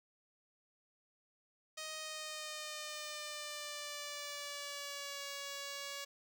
5% pulse tone with pitch glide, 624 to 562.4 Hz, D#5 to C#5, +5 to +25 cents, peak -31 dBFS, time 1.77-6.05 s, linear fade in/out 10 ms, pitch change -180 cents, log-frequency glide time 1.97-5.25 s, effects none

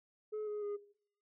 sine tone with pitch steps, 427.1 / 418.8 / 410.6 Hz, G#4 / G#4 / G#4, +48 / +15 / -20 cents, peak -34 dBFS, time 0.32-0.77 s, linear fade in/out 20 ms, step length 150 ms, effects noise-tail reverb RT60 0.6 s tail -19 dB re dry + tanh soft clip ceiling -36 dBFS

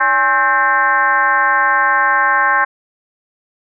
sine tone with frequency modulation, 1318.5 Hz, E6, in tune, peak -10 dBFS, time 0-2.65 s, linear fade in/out 10 ms, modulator 247 Hz, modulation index 2, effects none

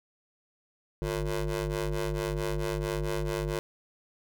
20% pulse ring-modulated tone, 101.7 Hz, G#2, 36 cents flat, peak -21 dBFS, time 1.02-3.59 s, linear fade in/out 0 ms, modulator 252 Hz, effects none

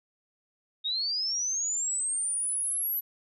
sine linear sweep, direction up, 3670 to 11930 Hz, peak -27 dBFS, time 0.84-3.01 s, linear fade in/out 20 ms, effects none

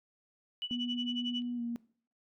sine tone with tremolo, 2960 Hz, F#7, in tune, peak -32 dBFS, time 0.62-1.42 s, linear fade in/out 0 ms, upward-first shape sine, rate 11 Hz, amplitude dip 90%
sine tone with pitch glide, 242.8 to 235.8 Hz, B3 to A#3, -29 to +20 cents, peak -33 dBFS, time 0.71-1.76 s, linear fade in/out 0 ms, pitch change -51 cents, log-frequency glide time 1.56-1.61 s
effects noise-tail reverb RT60 0.5 s tail -20 dB re dry + tanh soft clip ceiling -23 dBFS

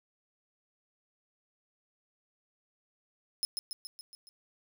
sawtooth tone with echo, 5150 Hz, E8, 41 cents flat, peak -26 dBFS, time 3.43-3.45 s, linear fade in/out 0 ms, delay 140 ms, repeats 6, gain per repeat -4 dB, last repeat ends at 4.29 s, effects none

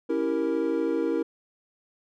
triangle chord, C# diminished seventh, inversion none, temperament equal with one note detuned, 277.2 / 329.6 / 390.4 / 466.2 Hz, C#4 / E4 / G4 / Bb4, 0 / 0 / -7 / 0 cents, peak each -29 / -25 / -31 / -26 dBFS, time 0.09-1.23 s, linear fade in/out 10 ms, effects none

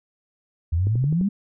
sine exponential sweep, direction up, 77.78 to 210 Hz, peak -18 dBFS, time 0.72-1.29 s, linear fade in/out 10 ms
click train, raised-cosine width 3 ms, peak -19 dBFS, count 5, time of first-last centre 0.87-1.212 s, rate 11.7 Hz
effects none

